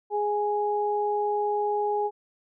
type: tone pair together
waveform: sine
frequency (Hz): 415.3 / 830.6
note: G#4 / G#5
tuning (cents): 0 / 0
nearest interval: octave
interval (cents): 1200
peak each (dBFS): -26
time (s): 0.1-2.11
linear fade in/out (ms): 50
effects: none